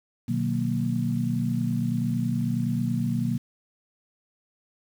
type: chord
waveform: sine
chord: B major seventh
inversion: none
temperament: equal with one note detuned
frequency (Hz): 123.47 / 152.71 / 185 / 233.1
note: B2 / D#3 / F#3 / A#3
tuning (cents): 0 / -32 / 0 / 0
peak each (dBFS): -28 / -31 / -30 / -27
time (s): 0.28-3.38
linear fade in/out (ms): 10
effects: 8-bit